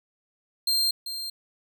40% pulse tone with echo, 4183 Hz, C8, 1 cent flat, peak -20 dBFS, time 0.67-0.91 s, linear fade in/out 5 ms, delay 390 ms, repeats 1, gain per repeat -10 dB, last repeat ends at 1.3 s, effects none

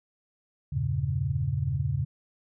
sine chord, E diminished seventh, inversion none, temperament equal, 82.41 / 98 / 116.54 / 138.59 Hz, E2 / G2 / Bb2 / Db3, 0 / 0 / 0 / 0 cents, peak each -33 / -32 / -32 / -28 dBFS, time 0.72-2.05 s, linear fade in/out 10 ms, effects none

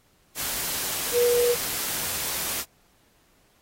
sine tone in noise, 482.3 Hz, B4, 41 cents flat, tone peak -18 dBFS, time 1.12-1.56 s, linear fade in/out 50 ms, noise white, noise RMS -29 dBFS, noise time 0.35-2.65 s, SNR +8 dB, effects pink hiss -63 dBFS RMS until 3.61 s + AAC 48 kbps

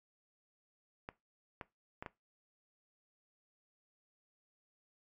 clicks, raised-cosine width 0.5 ms, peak -27 dBFS, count 4, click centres 1.089 / 1.612 / 2.025 / 2.062 s, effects noise-tail reverb RT60 0.2 s tail -18 dB re dry + MP3 64 kbps

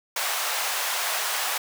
pink high-pass noise, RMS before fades -27 dBFS, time 0.16-1.58 s, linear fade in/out 5 ms, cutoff 690 Hz, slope 24 dB/octave, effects none

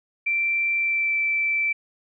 sine tone with pitch glide, 2349 to 2329 Hz, D7 to D7, 0 to -15 cents, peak -20 dBFS, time 0.26-1.73 s, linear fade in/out 10 ms, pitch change -15 cents, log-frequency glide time 0.76-1.16 s, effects none

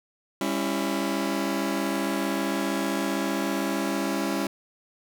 sawtooth chord, C# diminished, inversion second, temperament just, 199.57 / 277.2 / 332.6 Hz, G3 / C#4 / E4, +31 / 0 / +16 cents, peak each -26 / -25 / -26 dBFS, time 0.41-4.47 s, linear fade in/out 2 ms, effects none

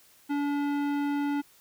sine tone with tanh clipping, 287 Hz, D4, 40 cents flat, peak -28 dBFS, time 0.29-1.42 s, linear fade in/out 20 ms, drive 17 dB, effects white hiss -59 dBFS RMS until 1.6 s

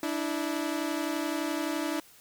sawtooth tone pair together, 293.7 / 325.4 Hz, D4 / E4, 0 / -22 cents, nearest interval major second, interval 178 cents, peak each -28 dBFS, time 0.03-2 s, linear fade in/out 2 ms, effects white hiss -56 dBFS RMS until 2.2 s

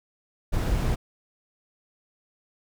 brown noise, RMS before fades -24 dBFS, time 0.52-0.96 s, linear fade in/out 20 ms, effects none

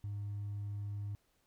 triangle tone with hard clipping, 102.2 Hz, G#2, 27 cents flat, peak -37 dBFS, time 0.04-1.15 s, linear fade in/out 0 ms, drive 2 dB, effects pink hiss -75 dBFS RMS until 1.46 s

